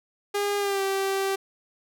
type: tone with pitch glide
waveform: sawtooth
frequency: 406.8 to 389.1 Hz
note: G#4 to G4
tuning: -36 to -13 cents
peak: -20 dBFS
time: 0.34-1.36 s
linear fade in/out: 10 ms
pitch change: -77 cents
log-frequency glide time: 0.58-0.82 s
effects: none